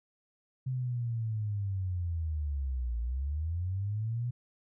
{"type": "linear two-way sweep", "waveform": "sine", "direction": "down then up", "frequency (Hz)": [130.81, 56.6, 123.6], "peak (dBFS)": -30, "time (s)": [0.66, 4.31], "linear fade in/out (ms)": 10, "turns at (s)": 2.99, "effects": []}